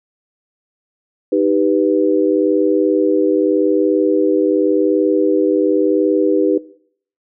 sine chord, Eb augmented, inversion none, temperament equal, 311.1 / 392 / 493.9 Hz, Eb4 / G4 / B4, 0 / 0 / 0 cents, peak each -16 dBFS, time 1.32-6.58 s, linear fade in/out 5 ms, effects noise-tail reverb RT60 0.6 s tail -19 dB re dry

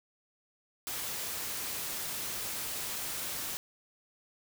white noise, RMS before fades -37 dBFS, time 0.87-3.57 s, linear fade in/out 0 ms, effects none

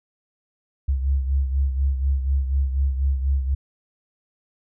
sine beating tone pair, 67.4 / 71.5 Hz, C#2 / D2, -48 / -46 cents, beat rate 4.1 Hz, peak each -19 / -27 dBFS, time 0.88-3.55 s, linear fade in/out 10 ms, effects none

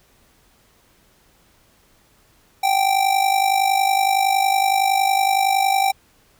square tone with amplitude modulation, 780 Hz, G5, 9 cents flat, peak -13 dBFS, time 2.63-5.92 s, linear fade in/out 10 ms, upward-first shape sine, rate 50.8 Hz, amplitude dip 70%, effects pink hiss -57 dBFS RMS until 6.39 s

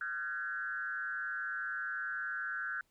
sine tone with frequency modulation, 1524 Hz, G6, 49 cents flat, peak -35 dBFS, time 0.01-2.81 s, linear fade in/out 2 ms, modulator 139 Hz, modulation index 1.1, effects pink hiss -75 dBFS RMS until 2.9 s

